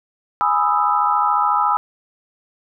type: chord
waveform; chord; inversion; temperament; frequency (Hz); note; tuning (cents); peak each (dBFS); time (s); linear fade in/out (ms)
sine; E major seventh; first; equal; 830.6 / 987.8 / 1244.5 / 1318.5; G#5 / B5 / D#6 / E6; 0 / 0 / 0 / 0; -20; 0.41-1.77; 0
effects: none